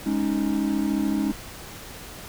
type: chord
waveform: triangle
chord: Ab suspended fourth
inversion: none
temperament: equal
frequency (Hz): 207.7 / 277.2 / 311.1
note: Ab3 / Db4 / Eb4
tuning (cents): 0 / 0 / 0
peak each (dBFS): -24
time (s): 0.06-1.32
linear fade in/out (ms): 5
effects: pink hiss -40 dBFS RMS until 2.28 s